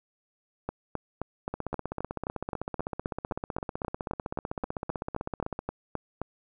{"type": "two click trains", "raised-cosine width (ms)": 1, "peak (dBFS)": [-18, -17], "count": [65, 22], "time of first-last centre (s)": [[1.54, 5.591], [0.69, 6.216]], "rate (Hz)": [15.8, 3.8], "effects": []}